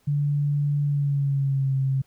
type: tone with pitch glide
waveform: sine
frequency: 144.8 to 134.33 Hz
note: D3 to C3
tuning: -24 to +46 cents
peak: -20 dBFS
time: 0.07-2.02 s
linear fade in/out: 10 ms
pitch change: -130 cents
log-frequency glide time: 0.84-1.74 s
effects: pink hiss -64 dBFS RMS until 2.06 s